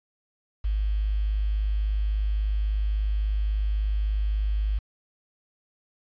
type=tone with quantisation; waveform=sine; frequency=51.8 Hz; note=G#1; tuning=4 cents flat; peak=-22 dBFS; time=0.64-4.79 s; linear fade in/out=10 ms; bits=8; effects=resampled to 11025 Hz